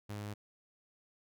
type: tone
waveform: sawtooth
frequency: 103.7 Hz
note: G#2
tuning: 2 cents flat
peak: -36 dBFS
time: 0.09-0.34 s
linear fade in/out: 10 ms
effects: none